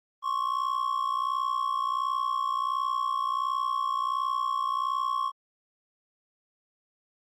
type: ring-modulated tone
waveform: triangle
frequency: 1093 Hz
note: C#6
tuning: 25 cents flat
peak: -21 dBFS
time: 0.22-5.32 s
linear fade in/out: 50 ms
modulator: 30.7 Hz
effects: Opus 24 kbps